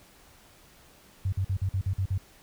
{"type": "tone bursts", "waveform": "sine", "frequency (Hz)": 95.3, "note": "G2", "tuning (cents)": -48, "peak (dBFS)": -24, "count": 8, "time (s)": [1.25, 2.179], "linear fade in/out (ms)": 5, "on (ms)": 75, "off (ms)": 47, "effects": ["pink hiss -56 dBFS RMS until 2.42 s"]}